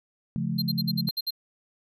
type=chord; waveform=sine; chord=Db augmented; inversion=none; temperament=just; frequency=138.59 / 173.24 / 216.5 Hz; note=Db3 / F3 / A3; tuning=0 / -14 / -28 cents; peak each=-31 / -29 / -30 dBFS; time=0.36-1.09 s; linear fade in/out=0 ms
type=tone bursts; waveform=square; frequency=4172 Hz; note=C8; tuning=6 cents flat; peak=-26 dBFS; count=8; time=0.58-1.307 s; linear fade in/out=10 ms; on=41 ms; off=57 ms
effects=none